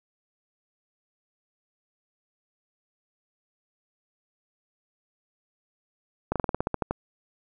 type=slowing click train; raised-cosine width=1 ms; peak=-11 dBFS; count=11; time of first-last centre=6.32-6.91 s; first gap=37 ms; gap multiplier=1.1; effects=none